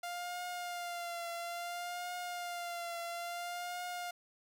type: tone with vibrato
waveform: sawtooth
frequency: 698.5 Hz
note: F5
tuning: in tune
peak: -35 dBFS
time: 0.03-4.11 s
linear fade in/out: 5 ms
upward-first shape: triangle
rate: 0.59 Hz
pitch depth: 42 cents each way
effects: none